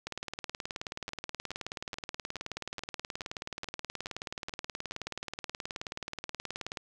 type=two click trains; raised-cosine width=0.2 ms; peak=-24 / -19 dBFS; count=10 / 127; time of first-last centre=1.09-4.92 / 0.07-6.772 s; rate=2.35 / 18.8 Hz; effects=none